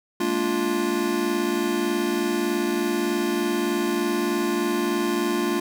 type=chord; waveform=square; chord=Bb dominant seventh; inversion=third; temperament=just; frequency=209.8 / 233.1 / 291.4 / 349.6 Hz; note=Ab3 / Bb3 / D4 / F4; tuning=+18 / 0 / -13 / +2 cents; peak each=-31 / -30 / -29 / -25 dBFS; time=0.2-5.6 s; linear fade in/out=5 ms; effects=none